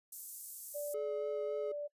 white high-pass noise, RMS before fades -45 dBFS, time 0.12-0.94 s, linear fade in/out 5 ms, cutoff 7400 Hz, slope 24 dB/octave
sine tone, 585 Hz, D5, 7 cents flat, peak -37 dBFS, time 0.74-1.88 s, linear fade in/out 20 ms
triangle tone with vibrato, 425.5 Hz, G#4, 42 cents sharp, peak -35 dBFS, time 0.94-1.72 s, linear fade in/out 5 ms, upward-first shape sine, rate 3.6 Hz, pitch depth 11 cents each way
effects noise-tail reverb RT60 0.1 s tail -23 dB re dry + resampled to 32000 Hz

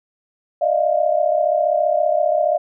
sine tone cluster, 597 / 632 / 698 Hz, D5 / D#5 / F5, +28 / +27 / -1 cents, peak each -19 dBFS, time 0.61-2.58 s, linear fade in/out 10 ms, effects none

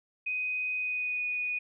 sine tone with pitch glide, 2502 to 2473 Hz, D#7 to D#7, +9 to -11 cents, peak -29 dBFS, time 0.26-1.59 s, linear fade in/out 10 ms, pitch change -20 cents, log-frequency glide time 0.76-1.28 s, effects none

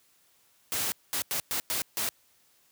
white noise bursts at uneven times, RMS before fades -30 dBFS, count 6, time 0.72-0.92 / 1.13-1.22 / 1.31-1.4 / 1.51-1.6 / 1.7-1.82 / 1.97-2.09 s, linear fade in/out 0 ms, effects white hiss -65 dBFS RMS until 2.71 s + high-pass 60 Hz 12 dB/octave

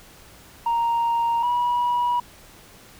sine tone pair in turn, 932.3 / 968.9 Hz, A#5 / B5, 0 / -33 cents, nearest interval minor second, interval 67 cents, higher second, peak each -17 dBFS, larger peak neither, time 0.66-1.43 / 1.43-2.2 s, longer neither, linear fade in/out 5 ms, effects tanh soft clip ceiling -17 dBFS + pink hiss -48 dBFS RMS until 2.99 s

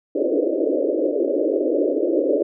pink band-pass noise, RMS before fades -20 dBFS, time 0.15-2.43 s, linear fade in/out 10 ms, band 280 to 600 Hz, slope 96 dB/octave, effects none

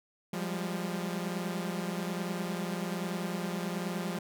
sawtooth tone cluster, 175.2 / 196.4 / 206 Hz, F3 / G3 / G#3, +6 / +4 / -14 cents, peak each -31 / -34 / -36 dBFS, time 0.33-4.19 s, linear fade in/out 5 ms, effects none

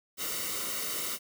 white noise with comb filter, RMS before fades -34 dBFS, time 0.17-1.19 s, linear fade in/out 50 ms, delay 1.2 ms, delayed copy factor -0.7, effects none

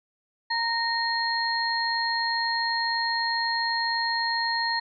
sine tone cluster, 924 / 1852 / 4241 Hz, A#5 / A#6 / C8, -16 / -12 / +23 cents, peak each -28 / -28 / -28 dBFS, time 0.5-4.8 s, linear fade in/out 10 ms, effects none

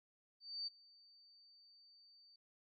sine tone with ADSR envelope, 4597 Hz, D8, 38 cents flat, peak -39 dBFS, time 0.4-2.36 s, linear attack 270 ms, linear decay 18 ms, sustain -24 dB, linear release 4 ms, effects none

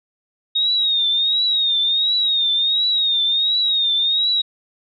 sine tone with vibrato, 3730 Hz, A#7, in tune, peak -15 dBFS, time 0.55-4.42 s, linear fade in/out 10 ms, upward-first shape triangle, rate 1.4 Hz, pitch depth 100 cents each way, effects none

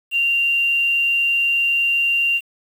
sine tone with frequency modulation, 2774 Hz, F7, 12 cents flat, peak -15 dBFS, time 0.11-2.41 s, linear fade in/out 50 ms, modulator 24.7 Hz, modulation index 0.32, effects 7-bit

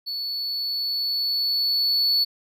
triangle tone with level ramp, 4435 Hz, C#8, in tune, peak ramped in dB -26 to -16 dBFS, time 0.06-2.25 s, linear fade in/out 20 ms, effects none

